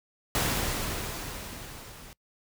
pink noise with level ramp, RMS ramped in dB -26 to -48 dBFS, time 0.35-2.13 s, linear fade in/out 0 ms, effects noise-tail reverb RT60 0.1 s tail -23 dB re dry

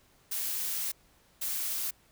blue noise bursts at uneven times, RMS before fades -33 dBFS, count 2, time 0.31-0.92 / 1.41-1.91 s, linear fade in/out 10 ms, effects pink hiss -64 dBFS RMS until 2.11 s

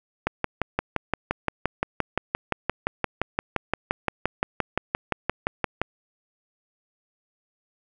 click train, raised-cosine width 0.5 ms, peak -7 dBFS, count 33, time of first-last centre 0.27-5.816 s, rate 5.77 Hz, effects none

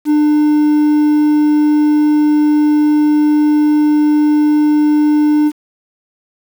triangle tone with quantisation, 299.8 Hz, D4, 36 cents sharp, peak -6 dBFS, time 0.05-5.52 s, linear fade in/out 50 ms, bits 6, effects none

